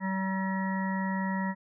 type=harmonic tone; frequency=191.1 Hz; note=G3; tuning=44 cents flat; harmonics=1 / 3 / 5 / 7 / 9 / 10; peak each=-29 / -42 / -35 / -46 / -45 / -38 dBFS; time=0-1.55 s; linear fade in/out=50 ms; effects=none